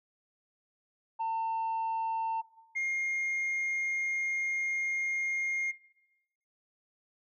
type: tone pair in turn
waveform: sine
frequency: 900 / 2129 Hz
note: A5 / C7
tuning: +39 / +30 cents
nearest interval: octave + minor third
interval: 1491 cents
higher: second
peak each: -27 dBFS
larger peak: neither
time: 1.19-2.42 / 2.75-5.72 s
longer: second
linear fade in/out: 20 ms
effects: noise-tail reverb RT60 0.9 s tail -17 dB re dry + tanh soft clip ceiling -28 dBFS